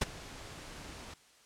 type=noise with ADSR envelope; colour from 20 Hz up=pink; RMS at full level=-27 dBFS; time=0.01-1.14 s; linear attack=10 ms; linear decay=22 ms; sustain=-20 dB; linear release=4 ms; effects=white hiss -62 dBFS RMS until 1.45 s + low-pass 8000 Hz 12 dB/octave